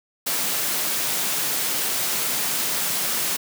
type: high-pass noise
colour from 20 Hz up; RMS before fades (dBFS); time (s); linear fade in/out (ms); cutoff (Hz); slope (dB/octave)
white; -24; 0.26-3.37; 10; 120; 48
effects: none